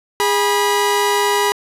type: tone pair together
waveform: sawtooth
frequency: 410 / 975.1 Hz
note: G#4 / B5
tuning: -22 / -22 cents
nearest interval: octave + minor third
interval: 1500 cents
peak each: -13 dBFS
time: 0.2-1.52 s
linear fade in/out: 0 ms
effects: resampled to 32000 Hz + 8-bit